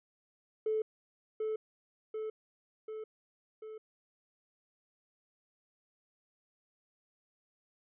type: tone with echo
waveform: triangle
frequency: 435.2 Hz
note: A4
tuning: 19 cents flat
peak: -25 dBFS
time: 0.66-0.82 s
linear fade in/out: 5 ms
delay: 740 ms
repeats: 4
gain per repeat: -4 dB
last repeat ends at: 3.78 s
effects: tanh soft clip ceiling -27 dBFS + resampled to 8000 Hz